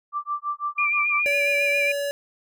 sine tone with tremolo, 1174.7 Hz, D6, in tune, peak -22 dBFS, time 0.12-1.24 s, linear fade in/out 50 ms, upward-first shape sine, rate 6 Hz, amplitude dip 100%
sine tone with vibrato, 2383 Hz, D7, 25 cents sharp, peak -20 dBFS, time 0.78-1.92 s, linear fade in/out 5 ms, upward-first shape sine, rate 7.3 Hz, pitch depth 38 cents each way
square tone, 569 Hz, C#5, 45 cents sharp, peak -25 dBFS, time 1.26-2.11 s, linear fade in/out 0 ms
effects none

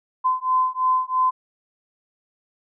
sine beating tone pair, 1024 / 1027 Hz, C6 / C6, -38 / -33 cents, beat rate 3 Hz, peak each -21 dBFS, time 0.24-1.31 s, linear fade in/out 20 ms, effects none

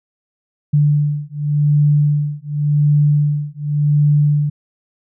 sine beating tone pair, 146.83 / 147.72 Hz, D3 / D3, 0 / +10 cents, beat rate 0.89 Hz, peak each -15 dBFS, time 0.73-4.5 s, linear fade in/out 10 ms, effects none

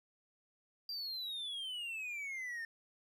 triangle exponential sweep, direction down, 4767 to 1795 Hz, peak -38 dBFS, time 0.89-2.65 s, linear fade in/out 2 ms, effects none

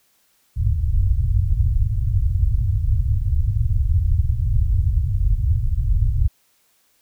white low-pass noise, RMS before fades -18 dBFS, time 0.56-6.28 s, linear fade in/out 10 ms, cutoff 110 Hz, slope 48 dB/octave, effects white hiss -62 dBFS RMS until 7.01 s

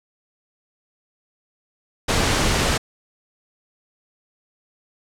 pink noise, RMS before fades -19 dBFS, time 2.08-2.78 s, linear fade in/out 10 ms, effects low-pass 8000 Hz 12 dB/octave

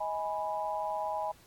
sine chord, G# minor, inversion second, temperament equal with one note detuned, 632 / 830.6 / 987.8 Hz, D#5 / G#5 / B5, +27 / 0 / 0 cents, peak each -36 / -34 / -37 dBFS, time 0-1.32 s, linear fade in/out 10 ms, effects pink hiss -60 dBFS RMS until 1.46 s + AAC 64 kbps

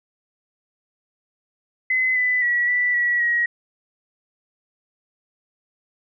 sine tone with pitch steps, 2034 / 1998 / 1932 / 1969 / 1933 / 1899 Hz, C7 / B6 / B6 / B6 / B6 / A#6, -50 / +20 / -39 / -6 / -38 / +32 cents, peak -17 dBFS, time 1.9-3.46 s, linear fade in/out 5 ms, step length 260 ms, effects none

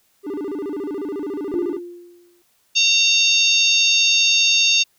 triangle tone with vibrato, 342.6 Hz, F4, 33 cents flat, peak -22 dBFS, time 0.23-1.8 s, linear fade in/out 50 ms, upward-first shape square, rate 14 Hz, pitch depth 260 cents each way
sine tone with exponential decay, 349.6 Hz, F4, 2 cents sharp, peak -17 dBFS, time 1.54-2.42 s, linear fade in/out 0 ms, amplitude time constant 190 ms
harmonic tone, 915 Hz, A#5, 32 cents flat, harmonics 3 / 4 / 5 / 6 / 7, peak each -17 / -18 / -21 / -25 / -22 dBFS, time 2.75-4.84 s, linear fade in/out 20 ms
effects white hiss -62 dBFS RMS until 4.98 s

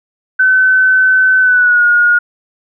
sine tone with pitch glide, 1520 to 1436.3 Hz, F#6 to F6, +46 to +48 cents, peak -6 dBFS, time 0.39-2.19 s, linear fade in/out 10 ms, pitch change -98 cents, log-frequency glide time 1.4-1.85 s, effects none

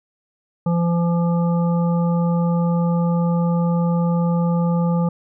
harmonic tone, 171 Hz, F3, 36 cents flat, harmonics 1 / 3 / 5 / 7, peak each -16 / -26 / -30 / -33 dBFS, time 0.66-5.09 s, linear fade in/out 5 ms, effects none

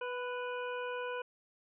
harmonic tone with a mistuned harmonic, 492.8 Hz, B4, 4 cents flat, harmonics 1 / 2 / 3 / 5 / 6, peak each -38 / -42 / -43 / -48 / -52 dBFS, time 0.01-1.22 s, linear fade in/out 5 ms, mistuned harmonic 2, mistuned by +18 cents, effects none

